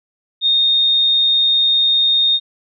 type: tone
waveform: sine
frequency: 3685 Hz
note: A#7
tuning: 21 cents flat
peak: -11 dBFS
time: 0.41-2.4 s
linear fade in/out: 50 ms
effects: none